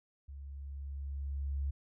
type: tone with level ramp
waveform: sine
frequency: 69.6 Hz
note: C#2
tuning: 8 cents sharp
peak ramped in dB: -44 to -31 dBFS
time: 0.28-1.71 s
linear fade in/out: 10 ms
effects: none